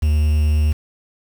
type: tone with quantisation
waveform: triangle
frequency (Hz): 75.8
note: D#2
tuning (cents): -45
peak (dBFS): -11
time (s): 0.02-0.73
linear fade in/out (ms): 10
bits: 6
effects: none